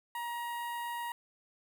sawtooth tone with notch filter, 948 Hz, A#5, 29 cents sharp, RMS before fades -38 dBFS, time 0.15-1.12 s, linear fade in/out 2 ms, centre 5400 Hz, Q 0.58, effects none

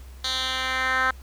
10% pulse tone with band-pass filter sweep, 259.8 Hz, C4, 12 cents flat, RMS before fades -25 dBFS, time 0.24-1.11 s, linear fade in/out 5 ms, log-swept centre 4100 to 1500 Hz, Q 2.6, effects added 64 Hz sine -40 dBFS peak until 1.22 s + pink hiss -53 dBFS RMS until 1.22 s

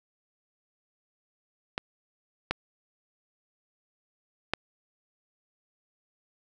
clicks, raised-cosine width 0.3 ms, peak -13 / -10 / -9 dBFS, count 3, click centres 1.779 / 2.51 / 4.536 s, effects none

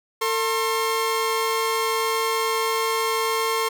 sawtooth tone pair together, 450.4 / 1071.2 Hz, A4 / C6, +40 / +40 cents, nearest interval octave + minor third, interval 1500 cents, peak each -20 dBFS, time 0.21-3.69 s, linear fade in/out 10 ms, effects none

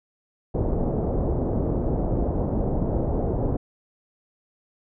pink low-pass noise, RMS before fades -24 dBFS, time 0.54-3.57 s, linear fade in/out 10 ms, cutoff 660 Hz, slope 24 dB/octave, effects none

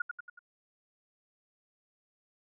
sine tone with echo, 1432 Hz, F6, 43 cents sharp, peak -28 dBFS, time 0-0.02 s, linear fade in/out 5 ms, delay 93 ms, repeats 4, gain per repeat -5 dB, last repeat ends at 0.392 s, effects none

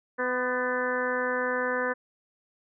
harmonic tone with a mistuned harmonic, 251.2 Hz, B3, 30 cents sharp, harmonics 1 / 2 / 3 / 4 / 5 / 6 / 7 / 8, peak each -36 / -29 / -41 / -34 / -37 / -33 / -32 / -45 dBFS, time 0.18-1.94 s, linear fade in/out 20 ms, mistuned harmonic 5, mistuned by -40 cents, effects none

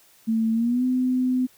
sine tone with pitch glide, 223.9 to 254.2 Hz, A3 to C4, +30 to -50 cents, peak -19 dBFS, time 0.27-1.47 s, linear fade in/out 20 ms, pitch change +220 cents, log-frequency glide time 0.53-0.84 s, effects white hiss -56 dBFS RMS until 1.57 s

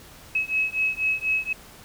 sine beating tone pair, 2567 / 2571.1 Hz, E7 / E7, -47 / -44 cents, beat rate 4.1 Hz, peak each -25 dBFS, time 0.35-1.53 s, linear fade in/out 5 ms, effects pink hiss -47 dBFS RMS until 1.84 s

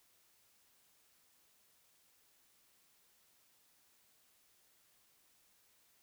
silence, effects white hiss -71 dBFS RMS until 6.02 s

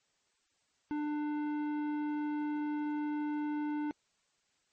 sine tone with tanh clipping, 297.9 Hz, D4, 25 cents sharp, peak -34 dBFS, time 0.91-3.91 s, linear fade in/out 0 ms, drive 13 dB, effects white hiss -75 dBFS RMS until 4.72 s + MP3 32 kbps

